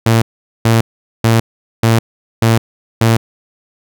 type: tone bursts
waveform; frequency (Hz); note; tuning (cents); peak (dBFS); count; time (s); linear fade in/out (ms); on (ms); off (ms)
sawtooth; 113.9; A#2; -40; -4; 6; 0.06-3.17; 5; 160; 430
effects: none